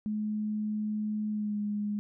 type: tone with pitch glide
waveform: sine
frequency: 212.5 to 207.5 Hz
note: G#3 to G#3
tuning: +40 to -1 cents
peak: -29 dBFS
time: 0.06-1.99 s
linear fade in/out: 0 ms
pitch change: -41 cents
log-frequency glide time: 1.3-1.58 s
effects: none